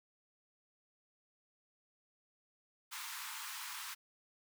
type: high-pass noise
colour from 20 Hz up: pink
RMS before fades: -45 dBFS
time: 2.91-3.95 s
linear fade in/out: 20 ms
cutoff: 880 Hz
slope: 96 dB/octave
effects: none